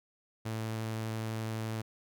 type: tone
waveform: sawtooth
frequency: 111 Hz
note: A2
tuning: 16 cents sharp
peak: -30 dBFS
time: 0.45-1.82 s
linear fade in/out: 10 ms
effects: none